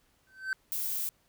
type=tone with exponential growth; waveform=triangle; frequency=1540 Hz; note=G6; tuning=31 cents flat; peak=-24 dBFS; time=0.27-0.53 s; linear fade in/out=1 ms; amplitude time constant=55 ms
type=noise; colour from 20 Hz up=violet; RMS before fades=-33 dBFS; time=0.72-1.09 s; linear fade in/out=0 ms
effects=pink hiss -69 dBFS RMS until 1.28 s